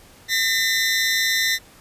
20% pulse tone pair together, 1816 / 2011 Hz, A#6 / B6, -46 / +31 cents, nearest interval major second, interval 177 cents, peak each -16 dBFS, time 0.28-1.59 s, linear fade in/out 50 ms, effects pink hiss -49 dBFS RMS until 1.8 s + resampled to 32000 Hz

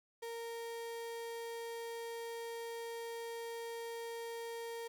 35% pulse tone, 463.2 Hz, A#4, 11 cents flat, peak -40 dBFS, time 0.22-4.88 s, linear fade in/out 10 ms, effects 11-bit

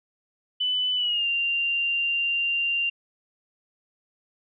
sine tone with pitch glide, 2998 to 2781 Hz, F#7 to F7, +22 to -8 cents, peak -22 dBFS, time 0.6-2.9 s, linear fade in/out 10 ms, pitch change -130 cents, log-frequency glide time 0.96-1.27 s, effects none

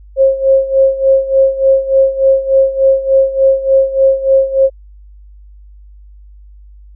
sine tone with tremolo, 537 Hz, C5, 45 cents sharp, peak -4 dBFS, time 0.16-4.7 s, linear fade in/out 50 ms, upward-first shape sine, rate 3.4 Hz, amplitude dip 80%, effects added 50 Hz sine -35 dBFS peak until 6.95 s

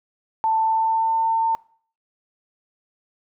sine tone with pitch glide, 887 to 901.5 Hz, A5 to A5, +14 to +42 cents, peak -17 dBFS, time 0.44-1.55 s, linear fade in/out 0 ms, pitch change +28 cents, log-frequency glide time 0.6-1.21 s, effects noise-tail reverb RT60 0.5 s tail -23 dB re dry

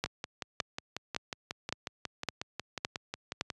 two click trains, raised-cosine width 0.2 ms, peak -13 / -18 dBFS, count 7 / 20, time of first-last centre 0.04-3.411 / 0.06-3.502 s, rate 1.78 / 5.52 Hz, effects high-pass 80 Hz 12 dB/octave + resampled to 24000 Hz

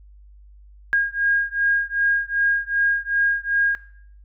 sine beating tone pair, 1626 / 1628.6 Hz, G#6 / G#6, -37 / -34 cents, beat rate 2.6 Hz, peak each -20 / -21 dBFS, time 0.93-3.75 s, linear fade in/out 0 ms, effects noise-tail reverb RT60 0.6 s tail -18 dB re dry + added 50 Hz sine -44 dBFS peak until 4.24 s

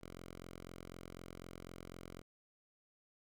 5% pulse tone, 44 Hz, F1, 14 cents sharp, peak -38 dBFS, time 0.01-2.22 s, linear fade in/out 10 ms, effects none

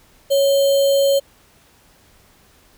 sine tone with sample-and-hold, 554.4 Hz, C#5, in tune, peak -12 dBFS, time 0.3-1.2 s, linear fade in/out 20 ms, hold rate 3675 Hz, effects pink hiss -53 dBFS RMS until 2.77 s

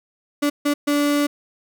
35% pulse tone bursts at uneven times, 290 Hz, D4, 22 cents flat, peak -15 dBFS, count 3, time 0.42-0.5 / 0.65-0.74 / 0.87-1.27 s, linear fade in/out 10 ms, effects none

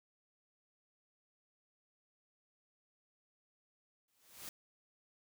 white noise with exponential growth, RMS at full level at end -44 dBFS, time 4.08-4.49 s, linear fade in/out 2 ms, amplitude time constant 89 ms, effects none

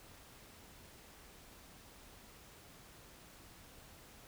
silence, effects pink hiss -58 dBFS RMS until 4.27 s

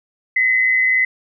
sine tone pair together, 1910 / 2031 Hz, A#6 / B6, +42 / +48 cents, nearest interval minor second, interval 106 cents, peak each -23 / -13 dBFS, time 0.36-1.05 s, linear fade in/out 5 ms, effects none

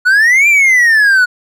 triangle exponential two-way sweep, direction up then down, 1447 to 2400 to 1447 Hz, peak -4 dBFS, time 0.05-1.26 s, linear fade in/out 20 ms, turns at 0.48 s, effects none

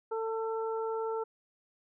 harmonic tone, 447 Hz, A4, 27 cents sharp, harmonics 1 / 2 / 3, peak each -32 / -38 / -42 dBFS, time 0.11-1.24 s, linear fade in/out 10 ms, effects none

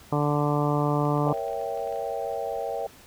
harmonic tone, 146.83 Hz, D3, in tune, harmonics 1 / 2 / 3 / 4 / 5 / 6 / 7 / 8, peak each -25 / -28 / -30 / -31 / -32 / -33 / -33 / -34 dBFS, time 0.12-1.33 s, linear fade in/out 5 ms
clicks, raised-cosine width 0.3 ms, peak -33 dBFS, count 12, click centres 1.053 / 1.177 / 1.288 / 1.342 / 1.375 / 1.482 / 1.531 / 1.614 / 1.775 / 1.874 / 1.925 / 1.959 s
sine chord, A# diminished seventh, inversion none, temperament equal, 466.2 / 554.4 / 659.3 / 784 Hz, A#4 / C#5 / E5 / G5, 0 / 0 / 0 / 0 cents, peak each -33 dBFS, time 1.26-2.87 s, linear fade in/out 5 ms
effects pink hiss -51 dBFS RMS until 3.06 s

